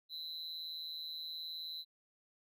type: tone with amplitude modulation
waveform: triangle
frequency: 4000 Hz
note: B7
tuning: 21 cents sharp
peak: -36 dBFS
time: 0.09-1.85 s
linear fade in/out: 50 ms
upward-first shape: sine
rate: 159 Hz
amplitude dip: 95%
effects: none